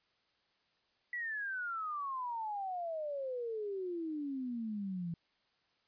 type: exponential sweep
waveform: sine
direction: down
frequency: 1975.5 to 164.81 Hz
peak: -36 dBFS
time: 1.13-5.14 s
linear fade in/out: 2 ms
effects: white hiss -75 dBFS RMS until 5.87 s + resampled to 11025 Hz